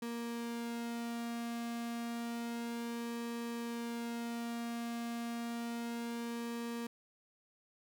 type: tone with flanger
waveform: sawtooth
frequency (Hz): 234.4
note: A#3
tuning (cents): +10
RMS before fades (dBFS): -40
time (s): 0.02-6.87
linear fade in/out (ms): 5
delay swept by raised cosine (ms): 1.4 to 2.07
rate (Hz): 0.3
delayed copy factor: -0.55
effects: none